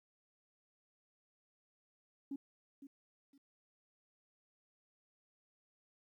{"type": "tone with echo", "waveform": "sine", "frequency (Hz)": 277.2, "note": "C#4", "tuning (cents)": 0, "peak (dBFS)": -38, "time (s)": [2.31, 2.36], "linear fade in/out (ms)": 5, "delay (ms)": 510, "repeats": 2, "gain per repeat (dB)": -12, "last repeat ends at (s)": 3.38, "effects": ["tanh soft clip ceiling -34 dBFS", "13-bit"]}